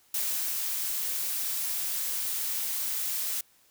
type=noise with ADSR envelope; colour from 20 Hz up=blue; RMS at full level=-29 dBFS; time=0.14-3.41 s; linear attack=4 ms; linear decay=410 ms; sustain=-2 dB; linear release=5 ms; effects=white hiss -63 dBFS RMS until 3.7 s